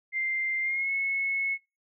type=tone with pitch glide; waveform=sine; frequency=2093 to 2191 Hz; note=C7 to C#7; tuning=0 to -21 cents; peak=-26 dBFS; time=0.12-1.58 s; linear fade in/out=50 ms; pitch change=+79 cents; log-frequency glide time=0.61-0.91 s; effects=noise-tail reverb RT60 0.3 s tail -23 dB re dry